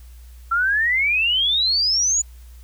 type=exponential sweep; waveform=sine; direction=up; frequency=1337 to 7000 Hz; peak=-16 dBFS; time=0.51-2.22 s; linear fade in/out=10 ms; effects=added 60 Hz sine -39 dBFS peak until 2.63 s + white hiss -55 dBFS RMS until 2.63 s

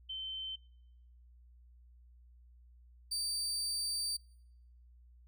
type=tone pair in turn; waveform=sine / 30% pulse; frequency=3086 / 4638 Hz; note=G7 / D8; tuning=-28 / -22 cents; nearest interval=perfect fifth; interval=706 cents; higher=second; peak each=-38 / -31 dBFS; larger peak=second; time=0.09-0.56 / 3.11-4.17 s; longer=second; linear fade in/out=10 ms; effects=noise-tail reverb RT60 0.8 s tail -25 dB re dry + added 60 Hz sine -57 dBFS peak until 5.27 s

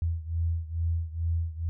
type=beating tone pair; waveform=sine; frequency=82.41 / 84.71 Hz; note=E2 / E2; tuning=0 / +48 cents; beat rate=2.3 Hz; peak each=-28 / -31 dBFS; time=0.02-1.69 s; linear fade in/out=0 ms; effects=none

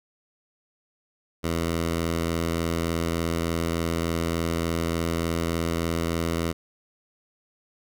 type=tone; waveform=10% pulse; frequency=83.4 Hz; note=E2; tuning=21 cents sharp; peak=-16 dBFS; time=1.43-6.53 s; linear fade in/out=20 ms; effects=none

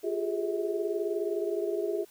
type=tone cluster; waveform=sine; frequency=350.4 / 405 / 424.3 / 645 Hz; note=F4 / G#4 / G#4 / E5; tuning=+6 / -43 / +37 / -38 cents; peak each=-33 / -31 / -35 / -37 dBFS; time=0.03-2.05 s; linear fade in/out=20 ms; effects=white hiss -59 dBFS RMS until 2.1 s

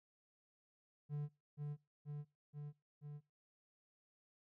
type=tone with echo; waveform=triangle; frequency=146.83 Hz; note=D3; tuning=in tune; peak=-37 dBFS; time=1.09-1.29 s; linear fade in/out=50 ms; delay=480 ms; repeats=4; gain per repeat=-2 dB; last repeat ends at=3.21 s; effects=noise-tail reverb RT60 0.3 s tail -25 dB re dry

